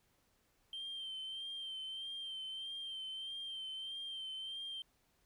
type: tone with vibrato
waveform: sine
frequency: 3136 Hz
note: G7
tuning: in tune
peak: -40 dBFS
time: 0.73-4.82 s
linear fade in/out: 2 ms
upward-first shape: sine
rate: 1.6 Hz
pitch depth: 34 cents each way
effects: tanh soft clip ceiling -39 dBFS + pink hiss -75 dBFS RMS until 5.25 s